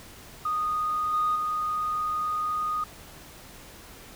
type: tone with level steps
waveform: sine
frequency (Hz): 1237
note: D#6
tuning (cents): -10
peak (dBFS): -24 / -21 / -25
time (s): 0.45-2.84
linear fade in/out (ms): 5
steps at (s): 1.13 / 1.35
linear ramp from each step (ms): 10
effects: tanh soft clip ceiling -18 dBFS + pink hiss -47 dBFS RMS until 4.15 s